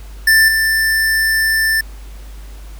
square tone with level steps, 1774 Hz, A6, 14 cents sharp, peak -8 / -13 dBFS, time 0.27-1.81 s, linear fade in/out 5 ms, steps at 0.48 s, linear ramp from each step 5 ms, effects added 50 Hz sine -30 dBFS peak until 2.79 s + pink hiss -44 dBFS RMS until 2.79 s

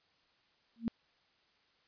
sine tone with exponential growth, 230 Hz, A#3, 23 cents flat, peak -26 dBFS, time 0.76-0.88 s, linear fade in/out 0 ms, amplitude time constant 24 ms, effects white hiss -71 dBFS RMS until 1.87 s + resampled to 11025 Hz

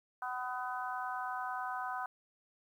harmonic tone, 251 Hz, B3, 28 cents sharp, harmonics 3 / 4 / 5 / 6, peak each -40 / -41 / -42 / -43 dBFS, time 0.22-2.06 s, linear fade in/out 2 ms, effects 11-bit

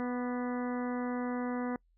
harmonic tone with a mistuned harmonic, 246.9 Hz, B3, in tune, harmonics 1 / 2 / 3 / 4 / 5 / 6 / 7 / 8, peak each -33 / -39 / -43 / -45 / -47 / -49 / -50 / -51 dBFS, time 0-1.76 s, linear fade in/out 0 ms, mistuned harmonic 5, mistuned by -28 cents, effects noise-tail reverb RT60 0.1 s tail -25 dB re dry + added 42 Hz sine -66 dBFS peak until 1.97 s

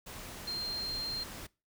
sine tone in noise, 4186 Hz, C8, in tune, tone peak -34 dBFS, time 0.47-1.24 s, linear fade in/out 10 ms, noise pink, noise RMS -45 dBFS, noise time 0.06-1.47 s, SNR +8 dB, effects noise-tail reverb RT60 0.3 s tail -23 dB re dry

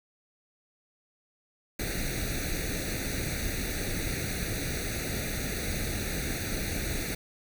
pink noise with comb filter, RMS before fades -32 dBFS, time 1.79-7.15 s, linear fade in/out 5 ms, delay 0.48 ms, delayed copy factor +0.95, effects none

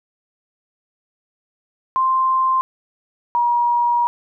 sine tone pair in turn, 1046.5 / 955.3 Hz, C6 / A#5, 0 / +42 cents, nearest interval major second, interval 158 cents, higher first, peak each -14 dBFS, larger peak neither, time 1.96-2.61 / 3.35-4.07 s, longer second, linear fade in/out 0 ms, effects none

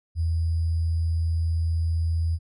sine tone with sample-and-hold, 82.41 Hz, E2, in tune, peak -21 dBFS, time 0.15-2.39 s, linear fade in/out 50 ms, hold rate 4900 Hz, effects resampled to 24000 Hz

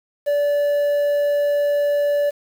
triangle tone with quantisation, 579 Hz, D5, 25 cents flat, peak -14 dBFS, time 0.26-2.31 s, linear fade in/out 20 ms, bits 7, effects none

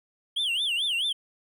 triangle tone with vibrato, 3121 Hz, G7, 8 cents flat, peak -23 dBFS, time 0.36-1.13 s, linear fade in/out 10 ms, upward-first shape sine, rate 4.6 Hz, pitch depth 240 cents each way, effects none

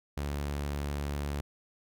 sawtooth tone, 71.9 Hz, D2, 36 cents flat, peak -28 dBFS, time 0.17-1.41 s, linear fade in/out 5 ms, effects none

